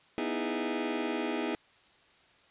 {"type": "chord", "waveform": "sawtooth", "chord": "E major seventh", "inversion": "second", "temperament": "just", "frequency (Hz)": [247.2, 309, 329.6, 412], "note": ["B3", "D#4", "E4", "G#4"], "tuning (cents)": [2, -12, 0, -14], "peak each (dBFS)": -32, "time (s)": [0.18, 1.55], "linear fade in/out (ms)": 0, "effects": ["white hiss -62 dBFS RMS until 2.5 s", "resampled to 8000 Hz"]}